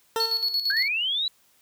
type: tone with exponential decay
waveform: 20% pulse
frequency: 451.8 Hz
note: A4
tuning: 46 cents sharp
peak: -17 dBFS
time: 0.16-0.57 s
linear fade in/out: 1 ms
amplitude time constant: 89 ms
type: tone with tremolo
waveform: triangle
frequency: 4383 Hz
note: C#8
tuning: 20 cents flat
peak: -20 dBFS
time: 0.2-0.88 s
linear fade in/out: 2 ms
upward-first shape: square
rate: 8.8 Hz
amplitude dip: 60%
type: linear sweep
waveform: sine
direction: up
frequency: 1541 to 4000 Hz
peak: -23 dBFS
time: 0.7-1.28 s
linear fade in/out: 2 ms
effects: white hiss -62 dBFS RMS until 1.61 s